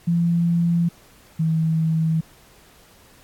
sine tone pair in turn, 170.3 / 160.74 Hz, F3 / E3, -43 / -43 cents, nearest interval minor second, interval 100 cents, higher first, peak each -16 / -17 dBFS, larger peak first, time 0.07-0.89 / 1.39-2.21 s, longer neither, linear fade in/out 10 ms, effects pink hiss -52 dBFS RMS until 3.23 s + AAC 64 kbps

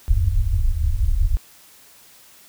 pink low-pass noise, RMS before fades -18 dBFS, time 0.08-1.37 s, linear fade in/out 0 ms, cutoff 100 Hz, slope 96 dB/octave, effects white hiss -49 dBFS RMS until 2.48 s

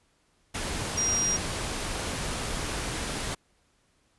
sine tone in noise, 5700 Hz, F8, 34 cents sharp, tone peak -24 dBFS, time 0.97-1.37 s, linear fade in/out 10 ms, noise pink, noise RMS -32 dBFS, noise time 0.54-3.35 s, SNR +5 dB, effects pink hiss -68 dBFS RMS until 4.18 s + resampled to 24000 Hz

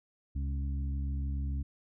harmonic tone with a mistuned harmonic, 69.7 Hz, C#2, 10 cents sharp, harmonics 1 / 2 / 3 / 4, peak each -31 / -41 / -46 / -47 dBFS, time 0.35-1.63 s, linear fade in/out 10 ms, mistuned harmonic 2, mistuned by -38 cents, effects none

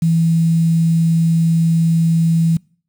sine tone with quantisation, 164.81 Hz, E3, in tune, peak -11 dBFS, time 0.02-2.57 s, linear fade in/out 5 ms, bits 6, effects noise-tail reverb RT60 0.5 s tail -26 dB re dry

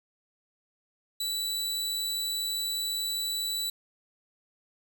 sawtooth tone, 3951 Hz, B7, in tune, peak -26 dBFS, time 1.2-3.7 s, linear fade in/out 5 ms, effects none

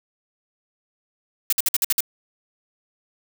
blue noise bursts, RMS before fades -19 dBFS, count 7, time 1.5-2.006 s, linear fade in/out 2 ms, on 26 ms, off 54 ms, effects none

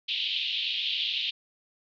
pink band-pass noise, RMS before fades -30 dBFS, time 0.08-1.31 s, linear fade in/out 10 ms, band 2800 to 3800 Hz, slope 48 dB/octave, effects none

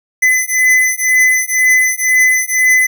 square beating tone pair, 2019 / 2021 Hz, B6 / B6, +38 / +39 cents, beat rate 2 Hz, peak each -13 dBFS, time 0.22-2.87 s, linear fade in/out 10 ms, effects none

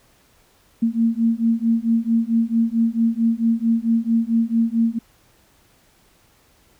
sine beating tone pair, 226.7 / 231.2 Hz, A#3 / A#3, -48 / -14 cents, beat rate 4.5 Hz, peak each -19 dBFS, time 0.82-4.99 s, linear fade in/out 10 ms, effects pink hiss -57 dBFS RMS until 6.79 s

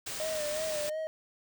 white band-stop noise, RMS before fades -38 dBFS, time 0.06-0.9 s, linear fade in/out 10 ms, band 10000 to 15000 Hz, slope 96 dB/octave
triangle tone with vibrato, 614 Hz, D#5, 23 cents flat, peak -30 dBFS, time 0.2-1.07 s, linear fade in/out 0 ms, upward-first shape sine, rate 2.8 Hz, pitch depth 59 cents each way
effects none

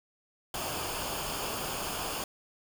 pink noise with comb filter, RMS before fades -35 dBFS, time 0.54-2.24 s, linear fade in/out 2 ms, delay 0.51 ms, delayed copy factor -0.6, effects none

